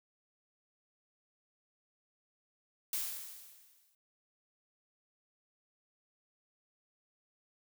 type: noise with exponential decay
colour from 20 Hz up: blue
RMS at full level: -34 dBFS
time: 2.93-3.95 s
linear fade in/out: 2 ms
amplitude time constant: 220 ms
effects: none